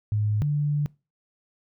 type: tone pair in turn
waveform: sine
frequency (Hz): 105.5 / 146.85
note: G#2 / D3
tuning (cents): +28 / 0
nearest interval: tritone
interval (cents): 572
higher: second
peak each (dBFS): -21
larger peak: neither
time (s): 0.12-0.42 / 0.42-0.86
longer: second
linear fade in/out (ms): 0
effects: noise-tail reverb RT60 0.3 s tail -24 dB re dry